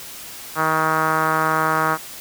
5% pulse tone with low-pass filter, 158.2 Hz, D#3, 29 cents sharp, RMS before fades -19 dBFS, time 0.55-1.98 s, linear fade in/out 50 ms, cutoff 1300 Hz, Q 2.9, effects white hiss -36 dBFS RMS until 2.2 s

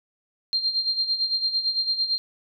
sine tone with tremolo, 4185 Hz, C8, in tune, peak -19 dBFS, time 0.53-2.18 s, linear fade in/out 0 ms, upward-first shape sine, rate 8.9 Hz, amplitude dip 70%, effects none

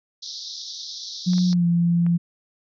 pink band-pass noise, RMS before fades -35 dBFS, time 0.22-1.54 s, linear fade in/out 10 ms, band 3600 to 5900 Hz, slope 96 dB/octave
sine tone with pitch glide, 180.4 to 171.36 Hz, F#3 to F3, -44 to -33 cents, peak -16 dBFS, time 1.26-2.18 s, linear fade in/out 20 ms, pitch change -89 cents, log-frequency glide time 1.48-1.66 s
clicks, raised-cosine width 0.5 ms, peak -26 dBFS, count 4, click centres 1.334 / 1.382 / 1.53 / 2.065 s
effects none

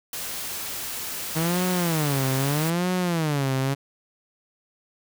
white noise, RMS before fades -32 dBFS, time 0.13-2.7 s, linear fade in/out 2 ms
sawtooth tone with vibrato, 155.56 Hz, D#3, in tune, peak -18 dBFS, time 1.35-3.75 s, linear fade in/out 20 ms, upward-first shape sine, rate 0.79 Hz, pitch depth 280 cents each way
effects none

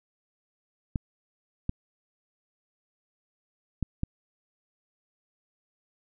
clicks, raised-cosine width 5 ms, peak -15 dBFS, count 4, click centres 0.958 / 1.694 / 3.827 / 4.034 s, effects none

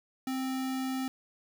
sine tone with sample-and-hold, 261.6 Hz, C4, in tune, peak -30 dBFS, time 0.27-1.08 s, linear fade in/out 2 ms, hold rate 1050 Hz, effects none

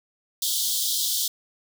pink high-pass noise, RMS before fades -25 dBFS, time 0.42-1.28 s, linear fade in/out 5 ms, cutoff 3200 Hz, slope 96 dB/octave, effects none

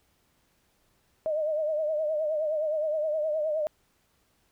sine tone with vibrato, 617 Hz, D#5, 15 cents flat, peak -25 dBFS, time 1.26-3.67 s, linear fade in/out 0 ms, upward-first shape triangle, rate 9.6 Hz, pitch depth 83 cents each way, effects pink hiss -69 dBFS RMS until 4.51 s

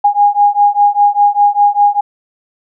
sine beating tone pair, 817 / 822 Hz, G#5 / G#5, -29 / -18 cents, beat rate 5 Hz, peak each -10 dBFS, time 0.04-2.01 s, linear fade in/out 10 ms, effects none

